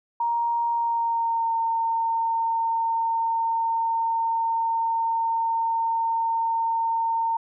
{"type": "tone with pitch glide", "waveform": "sine", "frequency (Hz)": [937, 911.9], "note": ["A#5", "A#5"], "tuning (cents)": [9, -38], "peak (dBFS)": -21, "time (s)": [0.2, 7.37], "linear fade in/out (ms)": 5, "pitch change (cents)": -47, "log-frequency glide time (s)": [0.69, 1.53], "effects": []}